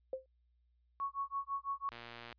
sine tone with exponential decay, 523.3 Hz, C5, in tune, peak -32 dBFS, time 0.13-0.26 s, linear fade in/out 2 ms, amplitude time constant 28 ms
sine tone with tremolo, 1108.7 Hz, C#6, in tune, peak -33 dBFS, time 1-1.89 s, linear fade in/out 0 ms, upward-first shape sine, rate 6 Hz, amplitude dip 100%
click train, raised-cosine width 0.3 ms, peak -32 dBFS, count 49, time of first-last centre 1.92-2.327 s, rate 118 Hz
effects added 60 Hz sine -70 dBFS peak until 2.38 s + resampled to 11025 Hz

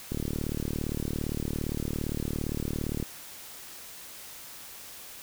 click train, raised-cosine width 3 ms, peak -18 dBFS, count 110, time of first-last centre 0.12-3.027 s, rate 37.5 Hz, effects white hiss -45 dBFS RMS until 5.22 s

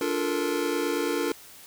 square chord, Bb major seventh, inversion first, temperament just, 291.4 / 349.6 / 437 / 466.2 Hz, D4 / F4 / A4 / Bb4, -13 / +2 / -12 / 0 cents, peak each -31 / -31 / -33 / -31 dBFS, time 0.01-1.32 s, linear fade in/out 2 ms, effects white hiss -48 dBFS RMS until 1.66 s

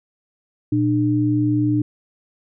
sine tone pair together, 119.18 / 300 Hz, A#2 / D4, +39 / +37 cents, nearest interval octave + major third, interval 1598 cents, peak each -20 / -17 dBFS, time 0.72-1.82 s, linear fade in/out 5 ms, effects none

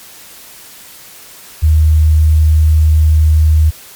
sine tone, 77.78 Hz, D#2, in tune, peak -5 dBFS, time 1.62-3.71 s, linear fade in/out 20 ms, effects white hiss -36 dBFS RMS until 3.95 s + MP3 96 kbps

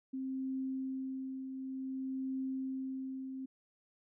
sine tone with tremolo, 263.9 Hz, C4, 15 cents sharp, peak -34 dBFS, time 0.13-3.46 s, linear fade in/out 10 ms, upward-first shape triangle, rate 0.55 Hz, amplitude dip 50%, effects none

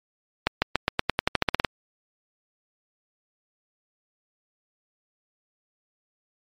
accelerating click train, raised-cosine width 0.3 ms, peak -3 dBFS, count 14, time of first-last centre 0.47-1.648 s, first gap 150 ms, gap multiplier 0.91, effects MP3 64 kbps

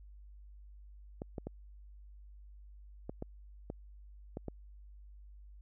clicks, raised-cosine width 2 ms, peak -26 dBFS, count 8, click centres 1.219 / 1.382 / 1.47 / 3.095 / 3.224 / 3.701 / 4.371 / 4.483 s, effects added 50 Hz sine -51 dBFS peak until 5.61 s

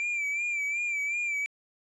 triangle tone with vibrato, 2349 Hz, D7, in tune, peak -26 dBFS, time 0-1.46 s, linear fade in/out 0 ms, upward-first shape sine, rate 2.7 Hz, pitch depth 57 cents each way, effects resampled to 24000 Hz

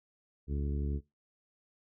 harmonic tone, 71.4 Hz, D2, 48 cents flat, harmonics 1 / 2 / 3 / 4 / 5 / 6, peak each -32 / -38 / -42 / -44 / -46 / -48 dBFS, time 0.47-1.01 s, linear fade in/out 50 ms, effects noise-tail reverb RT60 0.2 s tail -20 dB re dry

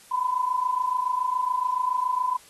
sine tone pair together, 984.9 / 1012 Hz, B5 / B5, -5 / +42 cents, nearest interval unison, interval 47 cents, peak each -27 / -24 dBFS, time 0.11-2.37 s, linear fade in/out 10 ms, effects white hiss -52 dBFS RMS until 2.49 s + AAC 32 kbps

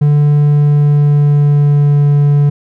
triangle tone with pitch glide, 146.83 to 144.64 Hz, D3 to D3, 0 to -26 cents, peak -4 dBFS, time 0.01-2.5 s, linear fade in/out 10 ms, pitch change -26 cents, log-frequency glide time 0.38-2.08 s, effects none

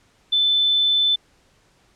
sine tone, 3520 Hz, A7, in tune, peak -15 dBFS, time 0.32-1.16 s, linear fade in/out 10 ms, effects pink hiss -59 dBFS RMS until 1.95 s + low-pass 8000 Hz 12 dB/octave

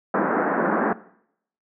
pink band-pass noise, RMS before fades -22 dBFS, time 0.14-0.93 s, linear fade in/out 2 ms, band 190 to 1700 Hz, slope 48 dB/octave, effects noise-tail reverb RT60 0.7 s tail -19 dB re dry

